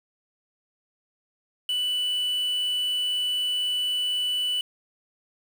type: tone with quantisation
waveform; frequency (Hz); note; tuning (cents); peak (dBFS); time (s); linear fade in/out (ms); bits
triangle; 2974; F#7; +8; -22; 1.69-4.61; 2; 7
effects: none